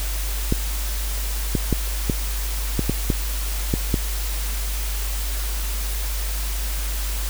clicks, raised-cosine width 3 ms, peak -6 dBFS, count 9, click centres 0.524 / 1.552 / 1.727 / 2.098 / 2.793 / 2.896 / 3.102 / 3.739 / 3.942 s, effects added 50 Hz sine -23 dBFS peak until 7.29 s + white hiss -31 dBFS RMS until 7.29 s

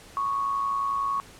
sine tone with amplitude modulation, 1108.7 Hz, C#6, in tune, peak -22 dBFS, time 0.17-1.2 s, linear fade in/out 0 ms, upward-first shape sine, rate 111 Hz, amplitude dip 45%, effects pink hiss -49 dBFS RMS until 1.39 s + low-pass 11000 Hz 12 dB/octave

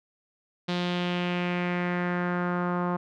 sawtooth tone with low-pass filter sweep, 177.1 Hz, F3, 24 cents sharp, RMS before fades -28 dBFS, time 0.68-2.97 s, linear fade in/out 10 ms, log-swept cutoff 3900 to 1100 Hz, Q 2.7, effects none

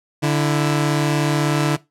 sawtooth tone pair together, 146.83 / 330.1 Hz, D3 / E4, 0 / +2 cents, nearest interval octave + major second, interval 1402 cents, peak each -13 / -18 dBFS, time 0.22-1.77 s, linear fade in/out 20 ms, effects noise-tail reverb RT60 0.2 s tail -19 dB re dry + low-pass 11000 Hz 12 dB/octave

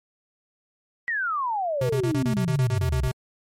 sine exponential sweep, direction down, 1955 to 57.7 Hz, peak -23 dBFS, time 1.08-3.08 s, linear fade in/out 0 ms
square tone bursts, 128.3 Hz, C3, 34 cents flat, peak -24 dBFS, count 12, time 1.81-3.116 s, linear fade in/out 5 ms, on 85 ms, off 26 ms
effects MP3 64 kbps

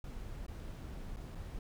brown noise with dropouts, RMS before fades -44 dBFS, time 0.04-1.59 s, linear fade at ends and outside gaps 2 ms, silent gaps 0.465-0.481 / 1.162-1.168 / 1.35-1.353 s, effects none

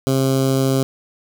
15% pulse tone with notch filter, 133.7 Hz, C3, 38 cents sharp, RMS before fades -17 dBFS, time 0.07-0.83 s, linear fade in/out 0 ms, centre 1900 Hz, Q 0.68, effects none

